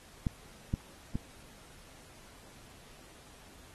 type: clicks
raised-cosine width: 5 ms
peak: -17 dBFS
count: 3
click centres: 0.268 / 0.739 / 1.155 s
effects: pink hiss -56 dBFS RMS until 3.74 s + AAC 32 kbps